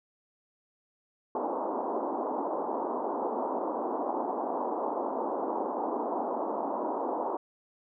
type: band-pass noise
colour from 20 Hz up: white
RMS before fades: -32 dBFS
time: 1.35-7.37 s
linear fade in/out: 2 ms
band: 240 to 1000 Hz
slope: 48 dB/octave
effects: none